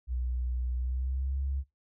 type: tone with pitch glide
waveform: sine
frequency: 61.74 to 68.11 Hz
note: B1 to C#2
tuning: 0 to -30 cents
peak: -29 dBFS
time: 0.07-1.64 s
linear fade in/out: 50 ms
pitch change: +170 cents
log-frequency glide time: 0.75-1.4 s
effects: noise-tail reverb RT60 0.2 s tail -19 dB re dry